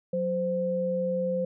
sine tone pair together, 183.01 / 518 Hz, F#3 / C5, -19 / -17 cents, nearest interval octave + tritone, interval 1802 cents, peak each -31 / -26 dBFS, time 0.13-1.45 s, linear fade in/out 5 ms, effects none

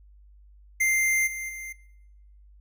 square tone with level steps, 2093 Hz, C7, in tune, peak -21 / -31 / -35 dBFS, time 0.8-1.73 s, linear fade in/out 10 ms, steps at 1.26 / 1.48 s, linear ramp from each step 20 ms, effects noise-tail reverb RT60 0.9 s tail -21 dB re dry + added 50 Hz sine -50 dBFS peak until 2.6 s

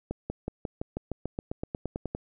accelerating click train, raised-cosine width 2 ms, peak -18 dBFS, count 16, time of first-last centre 0.11-2.149 s, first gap 190 ms, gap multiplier 0.95, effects none

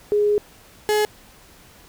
sine / 35% pulse tone pair in turn, 415.3 / 422.8 Hz, G#4 / G#4, 0 / +31 cents, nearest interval unison, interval 31 cents, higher second, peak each -15 dBFS, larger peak neither, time 0.12-0.38 / 0.89-1.05 s, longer first, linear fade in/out 0 ms, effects pink hiss -49 dBFS RMS until 1.88 s

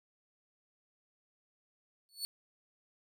sawtooth tone with exponential growth, 4435 Hz, C#8, in tune, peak -29 dBFS, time 2.09-2.25 s, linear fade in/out 0 ms, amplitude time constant 34 ms, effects none

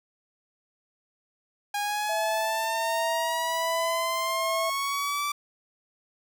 sawtooth exponential sweep, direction up, 816 to 1168 Hz, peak -23 dBFS, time 1.74-5.32 s, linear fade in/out 5 ms
sine tone with tremolo, 659.3 Hz, E5, in tune, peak -27 dBFS, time 2.09-4.7 s, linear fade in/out 5 ms, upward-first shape sine, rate 1.3 Hz, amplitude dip 50%
effects none

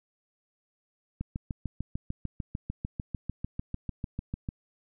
click train, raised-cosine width 5 ms, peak -20 dBFS, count 23, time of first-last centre 1.21-4.489 s, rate 6.71 Hz, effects none

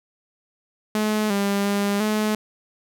sawtooth tone with pitch steps, 213.7 / 200.1 / 201.7 / 213.8 Hz, G#3 / G3 / G3 / A3, +50 / +36 / +50 / -49 cents, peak -16 dBFS, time 0.95-2.35 s, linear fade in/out 2 ms, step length 350 ms, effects none

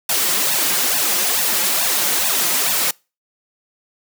white noise with flanger, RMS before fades -18 dBFS, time 0.09-2.91 s, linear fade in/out 5 ms, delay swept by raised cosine 1.1 to 5.8 ms, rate 2.3 Hz, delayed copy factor +0.95, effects noise-tail reverb RT60 0.3 s tail -26 dB re dry + high-pass 200 Hz 12 dB/octave

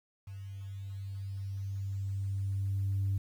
sine tone with level ramp, 98 Hz, G2, in tune, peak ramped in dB -41 to -26 dBFS, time 0.27-3.18 s, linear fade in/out 5 ms, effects tanh soft clip ceiling -25 dBFS + 10-bit

